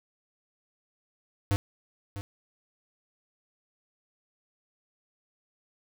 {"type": "tone with echo", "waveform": "square", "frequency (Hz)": 100.2, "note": "G2", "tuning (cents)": 38, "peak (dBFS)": -23, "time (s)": [1.51, 1.56], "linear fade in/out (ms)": 0, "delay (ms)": 650, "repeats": 1, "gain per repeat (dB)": -12, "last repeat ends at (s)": 2.21, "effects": []}